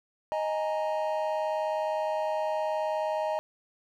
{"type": "chord", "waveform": "triangle", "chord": "D# suspended fourth", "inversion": "none", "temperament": "equal with one note detuned", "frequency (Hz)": [622.3, 833, 932.3], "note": ["D#5", "G#5", "A#5"], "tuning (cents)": [0, 5, 0], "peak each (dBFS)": [-27, -32, -32], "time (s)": [0.32, 3.39], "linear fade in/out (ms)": 0, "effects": []}